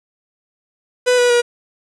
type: tone with pitch steps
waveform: 45% pulse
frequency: 497.1 / 488.6 / 480.2 Hz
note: B4 / B4 / B4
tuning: +11 / -19 / -49 cents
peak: -11 dBFS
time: 1.06-1.42 s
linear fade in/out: 20 ms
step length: 120 ms
effects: resampled to 22050 Hz + 7-bit

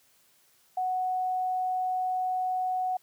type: tone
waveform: sine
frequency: 740 Hz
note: F#5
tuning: in tune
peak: -26 dBFS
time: 0.77-2.97 s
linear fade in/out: 5 ms
effects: white hiss -64 dBFS RMS until 3.02 s + high-pass 60 Hz 12 dB/octave

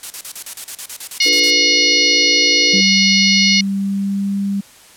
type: noise bursts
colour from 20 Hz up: blue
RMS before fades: -25 dBFS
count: 14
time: 0.03-1.506 s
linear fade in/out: 2 ms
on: 72 ms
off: 36 ms
type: harmonic tone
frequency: 722 Hz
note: F#5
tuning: 43 cents flat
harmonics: 3 / 4 / 5 / 6 / 7 / 8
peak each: -16 / -19 / -24 / -15 / -19 / -21 dBFS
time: 1.2-3.61 s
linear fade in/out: 5 ms
type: chord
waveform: sine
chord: B half-diminished seventh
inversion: first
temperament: equal with one note detuned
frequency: 293.7 / 349.2 / 432.7 / 493.9 Hz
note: D4 / F4 / A4 / B4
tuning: 0 / 0 / -29 / 0 cents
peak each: -25 / -29 / -29 / -26 dBFS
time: 1.25-2.81 s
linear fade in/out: 10 ms
type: tone with pitch glide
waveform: sine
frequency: 194.2 to 198.74 Hz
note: G3 to G3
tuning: -16 to +24 cents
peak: -16 dBFS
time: 2.73-4.61 s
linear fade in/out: 10 ms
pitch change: +40 cents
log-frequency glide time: 2.89-4.35 s
effects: white hiss -44 dBFS RMS until 4.96 s + low-pass 11000 Hz 12 dB/octave

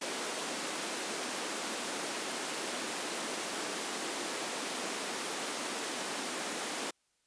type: high-pass noise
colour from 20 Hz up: pink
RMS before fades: -37 dBFS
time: 0.01-6.91 s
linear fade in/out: 10 ms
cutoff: 250 Hz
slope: 24 dB/octave
effects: white hiss -75 dBFS RMS until 7.26 s + resampled to 22050 Hz

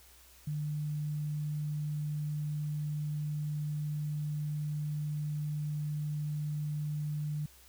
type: tone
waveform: sine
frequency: 150 Hz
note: D3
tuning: 37 cents sharp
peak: -32 dBFS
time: 0.47-7.46 s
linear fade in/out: 5 ms
effects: added 63 Hz sine -61 dBFS peak until 7.68 s + white hiss -59 dBFS RMS until 7.68 s

